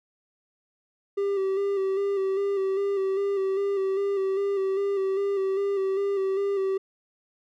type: tone with vibrato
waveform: triangle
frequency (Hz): 392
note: G4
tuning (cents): 0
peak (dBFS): -21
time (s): 1.17-6.78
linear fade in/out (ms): 10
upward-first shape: square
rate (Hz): 2.5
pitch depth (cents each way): 31
effects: none